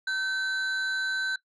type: tone pair together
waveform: sine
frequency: 1537 / 4003 Hz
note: G6 / B7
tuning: -35 / +23 cents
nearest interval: octave + perfect fourth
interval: 1658 cents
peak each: -25 / -32 dBFS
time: 0.07-1.36 s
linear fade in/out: 5 ms
effects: noise-tail reverb RT60 0.1 s tail -18 dB re dry + tanh soft clip ceiling -24 dBFS